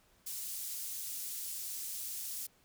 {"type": "high-pass noise", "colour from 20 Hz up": "pink", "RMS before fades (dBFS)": -41, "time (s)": [0.26, 2.47], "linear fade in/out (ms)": 10, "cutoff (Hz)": 7700, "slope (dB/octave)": 12, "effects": ["pink hiss -68 dBFS RMS until 2.64 s"]}